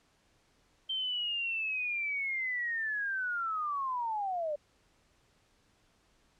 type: linear sweep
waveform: sine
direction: down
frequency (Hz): 3136 to 574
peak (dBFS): -31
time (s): 0.89-4.56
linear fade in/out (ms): 10
effects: pink hiss -69 dBFS RMS until 6.39 s + low-pass 8000 Hz 12 dB/octave